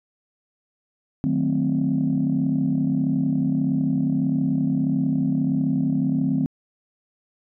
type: chord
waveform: sine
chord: D# diminished seventh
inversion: none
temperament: equal with one note detuned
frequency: 153.87 / 185 / 220 / 261.6 Hz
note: D#3 / F#3 / A3 / C4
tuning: -19 / 0 / 0 / 0 cents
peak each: -24 / -26 / -26 / -21 dBFS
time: 1.24-6.46 s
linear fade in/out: 0 ms
effects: tanh soft clip ceiling -12 dBFS